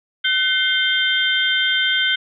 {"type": "tone cluster", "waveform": "sine", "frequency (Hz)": [1519, 2107, 3152, 3583], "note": ["F#6", "C7", "G7", "A7"], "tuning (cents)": [45, 12, 9, 31], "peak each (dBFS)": [-20, -23, -19, -25], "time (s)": [0.24, 2.16], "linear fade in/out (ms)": 10, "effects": []}